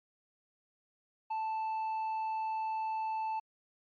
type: tone with tanh clipping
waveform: sine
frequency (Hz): 880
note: A5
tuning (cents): 0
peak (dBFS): -33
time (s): 1.3-3.4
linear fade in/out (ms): 10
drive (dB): 4
effects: MP3 48 kbps